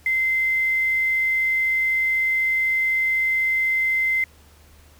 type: tone with quantisation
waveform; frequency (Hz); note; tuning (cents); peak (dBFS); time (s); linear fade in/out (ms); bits
sine; 2072; C7; -17; -18; 0.06-4.24; 2; 7
effects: added 75 Hz sine -50 dBFS peak until 4.99 s + pink hiss -54 dBFS RMS until 4.99 s